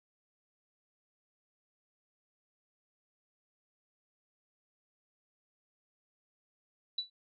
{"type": "tone with exponential decay", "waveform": "sine", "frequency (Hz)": 3951, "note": "B7", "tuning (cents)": 0, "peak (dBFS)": -28, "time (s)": [6.98, 7.1], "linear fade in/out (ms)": 5, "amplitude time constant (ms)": 26, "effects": []}